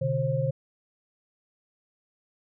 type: tone cluster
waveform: sine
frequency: 127 / 147.7 / 533 Hz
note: B2 / D3 / C5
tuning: +49 / +10 / +32 cents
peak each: -28 dBFS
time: 0.01-0.51 s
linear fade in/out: 10 ms
effects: none